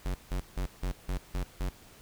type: tone bursts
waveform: square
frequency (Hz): 46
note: F#1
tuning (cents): -9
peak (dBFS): -30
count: 7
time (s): 0.05-1.696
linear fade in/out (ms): 10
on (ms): 98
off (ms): 160
effects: pink hiss -55 dBFS RMS until 2.01 s